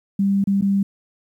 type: tone with dropouts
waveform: sine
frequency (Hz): 197.6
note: G3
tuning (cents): +14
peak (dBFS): -15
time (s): 0.19-0.83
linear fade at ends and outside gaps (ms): 5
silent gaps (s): 0.441-0.472 / 0.612-0.622
effects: 9-bit